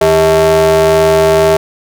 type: ring-modulated tone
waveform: square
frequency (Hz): 120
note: B2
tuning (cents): -49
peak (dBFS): -4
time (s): 0.01-1.57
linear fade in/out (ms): 5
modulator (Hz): 521
effects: none